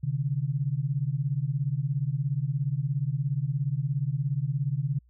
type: beating tone pair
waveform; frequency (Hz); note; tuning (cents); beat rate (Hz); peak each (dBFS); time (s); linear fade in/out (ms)
sine; 130.81 / 147.81; C3 / D3; 0 / +11; 17; -28; 0.03-4.99; 10
effects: added 60 Hz sine -57 dBFS peak until 5.09 s